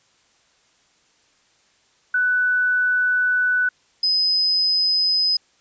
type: tone pair in turn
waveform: sine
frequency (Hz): 1490 / 5038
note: F#6 / D#8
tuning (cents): +12 / +21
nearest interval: octave + major sixth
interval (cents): 2109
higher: second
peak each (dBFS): -16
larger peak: neither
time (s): 2.14-3.69 / 4.03-5.37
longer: first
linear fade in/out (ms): 5
effects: white hiss -60 dBFS RMS until 5.6 s + resampled to 16000 Hz